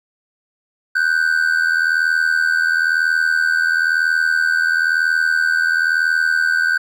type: ring-modulated tone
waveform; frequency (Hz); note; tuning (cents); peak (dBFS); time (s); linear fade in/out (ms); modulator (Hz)
triangle; 1522; F#6; +48; -9; 0.95-6.78; 10; 40.5
effects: none